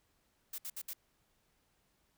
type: noise bursts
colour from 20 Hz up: blue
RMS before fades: -42 dBFS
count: 4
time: 0.53-0.934 s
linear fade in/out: 5 ms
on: 53 ms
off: 64 ms
effects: pink hiss -75 dBFS RMS until 2.17 s